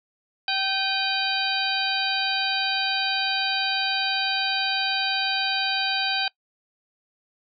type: harmonic tone with a mistuned harmonic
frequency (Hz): 774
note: G5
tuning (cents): -22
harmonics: 1 / 2 / 3 / 4 / 5 / 6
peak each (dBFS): -29 / -29 / -29 / -29 / -29 / -29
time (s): 0.48-6.28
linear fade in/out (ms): 2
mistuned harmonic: 3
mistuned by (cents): +98
effects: noise-tail reverb RT60 0.1 s tail -23 dB re dry